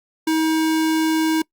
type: tone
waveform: square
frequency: 318.1 Hz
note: D#4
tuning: 38 cents sharp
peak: -17 dBFS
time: 0.27-1.42 s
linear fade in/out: 5 ms
effects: noise-tail reverb RT60 0.1 s tail -24 dB re dry + Opus 48 kbps